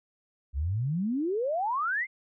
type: exponential sweep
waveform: sine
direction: up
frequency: 63 to 2171 Hz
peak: -26 dBFS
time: 0.53-2.07 s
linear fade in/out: 50 ms
effects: none